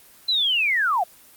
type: linear sweep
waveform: sine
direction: down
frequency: 4102 to 650 Hz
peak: -18 dBFS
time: 0.28-1.04 s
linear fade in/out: 10 ms
effects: white hiss -50 dBFS RMS until 1.36 s + Opus 24 kbps